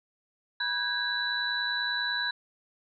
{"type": "tone cluster", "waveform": "sine", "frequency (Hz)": [975, 1534, 1644, 3958], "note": ["B5", "G6", "G#6", "B7"], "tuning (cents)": [-23, -38, -18, 3], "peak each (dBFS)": [-38, -35, -31, -31], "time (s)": [0.6, 2.31], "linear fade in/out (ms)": 5, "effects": []}